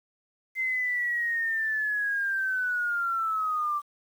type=linear sweep; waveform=sine; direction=down; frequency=2079 to 1166 Hz; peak=-25 dBFS; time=0.55-3.82 s; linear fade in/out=50 ms; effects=9-bit